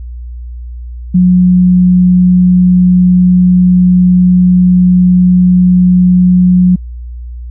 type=tone; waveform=sine; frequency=181 Hz; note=F#3; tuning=38 cents flat; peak=-3 dBFS; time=1.14-6.76 s; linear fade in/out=10 ms; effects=added 60 Hz sine -21 dBFS peak until 7.5 s